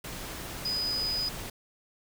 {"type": "tone in noise", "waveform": "sine", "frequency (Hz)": 4978, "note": "D#8", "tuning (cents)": 0, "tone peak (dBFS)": -28, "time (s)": [0.65, 1.29], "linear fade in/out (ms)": 5, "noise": "pink", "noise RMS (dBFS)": -39, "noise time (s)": [0.04, 1.5], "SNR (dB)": 8, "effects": []}